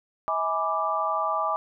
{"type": "chord", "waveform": "sine", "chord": "E dominant seventh", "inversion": "none", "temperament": "equal with one note detuned", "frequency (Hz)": [643.5, 830.6, 987.8, 1174.7], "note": ["E5", "G#5", "B5", "D6"], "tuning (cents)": [-42, 0, 0, 0], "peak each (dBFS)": [-30, -30, -32, -26], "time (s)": [0.28, 1.56], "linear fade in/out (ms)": 0, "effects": []}